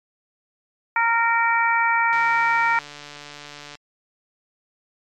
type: harmonic tone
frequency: 462.2 Hz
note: A#4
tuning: 15 cents flat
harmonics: 2 / 3 / 4 / 5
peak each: -20 / -22 / -23 / -24 dBFS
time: 0.96-2.79 s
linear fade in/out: 2 ms
type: click train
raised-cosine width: 0.2 ms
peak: -21 dBFS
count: 238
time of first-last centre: 2.13-3.753 s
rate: 146 Hz
effects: MP3 96 kbps